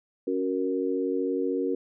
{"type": "chord", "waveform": "sine", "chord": "F# major", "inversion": "second", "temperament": "equal", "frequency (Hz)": [277.2, 370, 466.2], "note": ["C#4", "F#4", "A#4"], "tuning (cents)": [0, 0, 0], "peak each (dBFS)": -29, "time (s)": [0.27, 1.75], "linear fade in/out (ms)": 5, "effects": []}